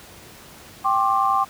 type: chord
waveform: sine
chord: G suspended fourth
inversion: none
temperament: equal with one note detuned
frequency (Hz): 784 / 1064.2 / 1174.7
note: G5 / C6 / D6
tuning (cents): 0 / +29 / 0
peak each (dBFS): -21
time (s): 0.84-1.45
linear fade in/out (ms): 20
effects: pink hiss -44 dBFS RMS until 1.49 s + high-pass 60 Hz 12 dB/octave